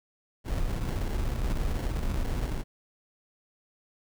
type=noise with sample-and-hold; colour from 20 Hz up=brown; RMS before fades=-29 dBFS; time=0.44-2.64 s; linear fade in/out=50 ms; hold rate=1225 Hz; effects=none